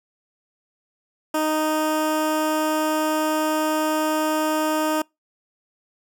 15% pulse tone with notch filter, 310 Hz, D#4, 6 cents flat, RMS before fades -22 dBFS, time 1.34-5.02 s, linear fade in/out 5 ms, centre 4000 Hz, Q 1.5, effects noise-tail reverb RT60 0.2 s tail -26 dB re dry

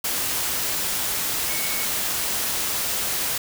sine tone in noise, 2217 Hz, C#7, in tune, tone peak -33 dBFS, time 1.49-1.85 s, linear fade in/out 5 ms, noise white, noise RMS -25 dBFS, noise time 0.04-3.38 s, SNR -11 dB, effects none

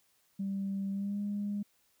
sine tone with pitch glide, 196 to 204.3 Hz, G3 to G#3, 0 to -28 cents, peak -31 dBFS, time 0.39-1.63 s, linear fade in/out 10 ms, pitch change +72 cents, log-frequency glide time 0.91-1.2 s, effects tanh soft clip ceiling -27 dBFS + white hiss -71 dBFS RMS until 2 s

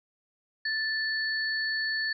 sine tone pair together, 1760 / 4435 Hz, A6 / C#8, 0 / 0 cents, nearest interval octave + major third, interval 1600 cents, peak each -28 / -33 dBFS, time 0.65-2.13 s, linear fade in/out 5 ms, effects none

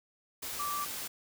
sine tone in noise, 1166 Hz, D6, 13 cents flat, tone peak -33 dBFS, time 0.59-0.85 s, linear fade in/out 10 ms, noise white, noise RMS -39 dBFS, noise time 0.42-1.08 s, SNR +3 dB, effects none

